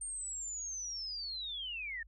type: linear sweep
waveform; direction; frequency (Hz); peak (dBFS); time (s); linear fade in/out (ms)
sine; down; 8800 to 1760; -38; 0.01-2.03; 5
effects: added 50 Hz sine -56 dBFS peak until 2.07 s